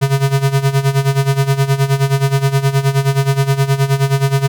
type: tone with tremolo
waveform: square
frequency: 137.1 Hz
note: C#3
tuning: 19 cents flat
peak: -9 dBFS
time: 0.01-4.48 s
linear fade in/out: 20 ms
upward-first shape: sine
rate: 9.5 Hz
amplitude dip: 80%
effects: none